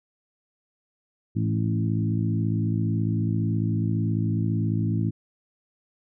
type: harmonic tone with a mistuned harmonic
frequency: 54.6 Hz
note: A1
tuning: 13 cents flat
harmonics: 2 / 3 / 4 / 5 / 6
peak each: -24 / -28 / -30 / -32 / -34 dBFS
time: 1.35-5.11 s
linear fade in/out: 20 ms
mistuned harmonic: 3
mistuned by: +37 cents
effects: none